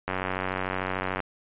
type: click train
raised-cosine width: 0.5 ms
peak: -13 dBFS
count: 106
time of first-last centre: 0.08-1.203 s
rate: 93.5 Hz
effects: resampled to 8000 Hz